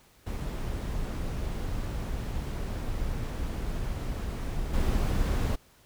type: noise with level steps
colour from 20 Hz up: brown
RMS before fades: -32 / -26 dBFS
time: 0.26-5.56 s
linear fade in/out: 10 ms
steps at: 4.73 s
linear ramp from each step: 10 ms
effects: pink hiss -60 dBFS RMS until 5.85 s